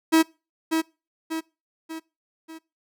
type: tone with echo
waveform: 45% pulse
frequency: 322.1 Hz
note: E4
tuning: 40 cents flat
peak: -14 dBFS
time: 0.12-0.23 s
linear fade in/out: 20 ms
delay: 590 ms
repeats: 4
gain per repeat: -6 dB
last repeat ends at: 2.59 s
effects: noise-tail reverb RT60 0.3 s tail -24 dB re dry